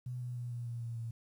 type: tone with pitch steps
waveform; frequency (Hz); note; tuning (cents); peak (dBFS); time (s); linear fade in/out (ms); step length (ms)
sine; 124.6 / 122.96 / 121.33 / 119.73 / 118.15 / 116.59 / 115.05; B2 / B2 / B2 / A#2 / A#2 / A#2 / A#2; +16 / -7 / -30 / +47 / +24 / +1 / -22; -37; 0.06-1.11; 5; 150
effects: 11-bit